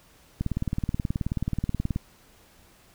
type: click train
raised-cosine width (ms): 5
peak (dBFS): -14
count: 30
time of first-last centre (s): 0.41-1.961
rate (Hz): 18.7
effects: pink hiss -57 dBFS RMS until 2.94 s